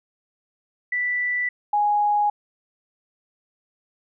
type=tone pair in turn; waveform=sine; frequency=1973 / 829.5 Hz; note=B6 / G#5; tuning=-2 / -2 cents; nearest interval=octave + minor third; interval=1500 cents; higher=first; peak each=-21 / -17 dBFS; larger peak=second; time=0.92-1.49 / 1.73-2.3 s; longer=neither; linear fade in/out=5 ms; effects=none